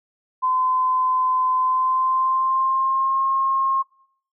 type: tone with pitch glide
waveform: sine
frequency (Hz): 1025 to 1073.5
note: C6 to C6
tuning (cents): -36 to +44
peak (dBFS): -17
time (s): 0.42-3.83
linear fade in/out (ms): 20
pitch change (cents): +80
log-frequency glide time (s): 1.57-3.24
effects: noise-tail reverb RT60 0.7 s tail -24 dB re dry